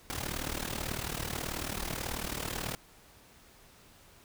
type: noise with amplitude modulation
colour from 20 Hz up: pink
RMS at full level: -33 dBFS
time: 0.1-2.75 s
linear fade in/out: 0 ms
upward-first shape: sine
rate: 38.3 Hz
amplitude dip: 80%
effects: pink hiss -58 dBFS RMS until 4.24 s